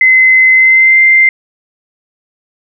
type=tone with pitch glide; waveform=sine; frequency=2049 to 2088 Hz; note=C7 to C7; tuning=-37 to -4 cents; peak=-3 dBFS; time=0.01-1.29 s; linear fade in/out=2 ms; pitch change=+33 cents; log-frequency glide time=0.52-1 s; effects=none